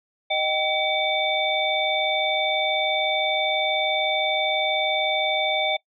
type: tone cluster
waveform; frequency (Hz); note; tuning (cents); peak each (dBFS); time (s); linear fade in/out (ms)
sine; 621 / 774 / 2273 / 3564; D#5 / G5 / C#7 / A7; -3 / -22 / +43 / +22; -26; 0.3-5.77; 10
effects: noise-tail reverb RT60 0.1 s tail -21 dB re dry